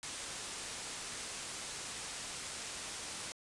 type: low-pass noise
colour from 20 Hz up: white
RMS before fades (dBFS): -44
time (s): 0.03-3.32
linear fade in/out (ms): 0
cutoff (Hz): 9700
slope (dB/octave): 48
effects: resampled to 24000 Hz